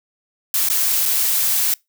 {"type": "noise with dropouts", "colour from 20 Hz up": "blue", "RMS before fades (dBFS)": -18, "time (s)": [0.54, 1.74], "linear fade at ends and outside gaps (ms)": 2, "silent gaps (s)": [[0.688, 0.699], [1.056, 1.059]], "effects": ["noise-tail reverb RT60 0.2 s tail -25 dB re dry"]}